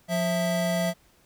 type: tone pair together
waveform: square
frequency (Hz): 177.32 / 659.3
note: F3 / E5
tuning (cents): +27 / 0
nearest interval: octave + major seventh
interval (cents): 2273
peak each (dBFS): -27 / -27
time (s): 0.08-0.94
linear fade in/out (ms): 50
effects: pink hiss -61 dBFS RMS until 1.25 s